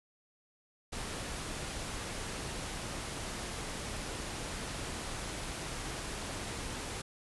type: low-pass noise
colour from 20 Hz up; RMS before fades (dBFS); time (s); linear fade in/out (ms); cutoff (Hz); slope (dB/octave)
pink; -40; 0.92-7.02; 10; 11000; 96
effects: none